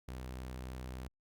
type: tone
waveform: sawtooth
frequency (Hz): 63.5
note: B1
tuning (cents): +49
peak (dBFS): -38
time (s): 0.08-1.08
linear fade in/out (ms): 5
effects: Opus 48 kbps